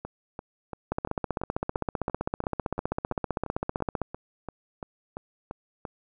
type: two click trains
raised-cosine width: 1 ms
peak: -13 / -21 dBFS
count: 49 / 18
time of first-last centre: 0.92-4.017 / 0.05-5.852 s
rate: 15.5 / 2.93 Hz
effects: none